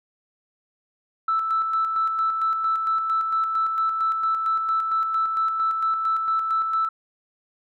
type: tone with tremolo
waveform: sine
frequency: 1318.5 Hz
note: E6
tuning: in tune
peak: -18 dBFS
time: 1.28-6.89 s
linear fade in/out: 5 ms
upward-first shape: square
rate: 4.4 Hz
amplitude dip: 40%
effects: tanh soft clip ceiling -14 dBFS